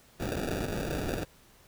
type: noise with sample-and-hold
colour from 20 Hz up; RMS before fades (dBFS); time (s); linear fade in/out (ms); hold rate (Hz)
violet; -33; 0.19-1.25; 20; 1050
effects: pink hiss -59 dBFS RMS until 1.67 s